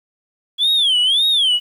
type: tone with vibrato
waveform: sine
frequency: 3319 Hz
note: G#7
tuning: 2 cents flat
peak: -10 dBFS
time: 0.58-1.6 s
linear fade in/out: 50 ms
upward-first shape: sine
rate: 1.8 Hz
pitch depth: 220 cents each way
effects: tanh soft clip ceiling -11 dBFS + 8-bit